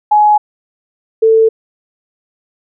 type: tone pair in turn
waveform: sine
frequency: 841 / 445.5 Hz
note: G#5 / A4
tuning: +22 / +22 cents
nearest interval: major seventh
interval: 1100 cents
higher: first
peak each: -5 dBFS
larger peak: neither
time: 0.11-0.38 / 1.22-1.49 s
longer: neither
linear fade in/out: 10 ms
effects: none